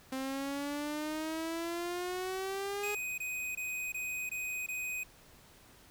sawtooth exponential sweep, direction up, 261.7 to 416.3 Hz, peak -31 dBFS, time 0.12-2.95 s, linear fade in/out 5 ms
square tone bursts, 2502 Hz, D#7, 9 cents sharp, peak -36 dBFS, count 6, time 2.83-5.035 s, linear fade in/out 5 ms, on 350 ms, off 21 ms
effects pink hiss -59 dBFS RMS until 5.9 s

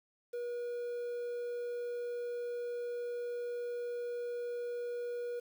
triangle tone with quantisation, 481.7 Hz, B4, 43 cents flat, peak -34 dBFS, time 0.33-5.4 s, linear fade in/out 10 ms, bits 10, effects none

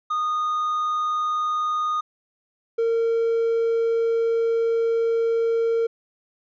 triangle tone pair in turn, 1232 / 458.6 Hz, D#6 / A#4, -17 / -28 cents, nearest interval octave + perfect fourth, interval 1711 cents, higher first, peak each -19 / -16 dBFS, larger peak second, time 0.1-2.01 / 2.78-5.87 s, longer second, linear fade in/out 10 ms, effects tanh soft clip ceiling -12 dBFS + resampled to 16000 Hz

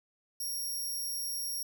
10% pulse tone, 5590 Hz, F8, 1 cent sharp, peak -28 dBFS, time 0.4-1.63 s, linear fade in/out 5 ms, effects none

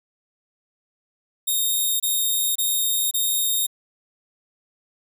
5% pulse tone bursts, 3703 Hz, A#7, 12 cents flat, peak -12 dBFS, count 4, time 1.47-3.668 s, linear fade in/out 10 ms, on 530 ms, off 26 ms, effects none

